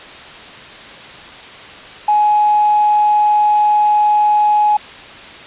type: tone with tanh clipping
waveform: triangle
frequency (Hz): 840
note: G#5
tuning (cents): +19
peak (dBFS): -9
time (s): 2.08-4.77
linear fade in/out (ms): 5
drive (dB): 4
effects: white hiss -34 dBFS RMS until 5.46 s + resampled to 8000 Hz